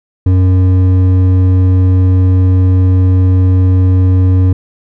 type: tone with hard clipping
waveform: sine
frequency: 92.5 Hz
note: F#2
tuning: in tune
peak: -7 dBFS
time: 0.26-4.53 s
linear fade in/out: 5 ms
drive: 8 dB
effects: none